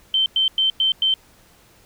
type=tone bursts; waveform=sine; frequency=3105 Hz; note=G7; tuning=17 cents flat; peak=-15 dBFS; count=5; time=0.14-1.14 s; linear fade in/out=2 ms; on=120 ms; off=100 ms; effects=pink hiss -53 dBFS RMS until 1.85 s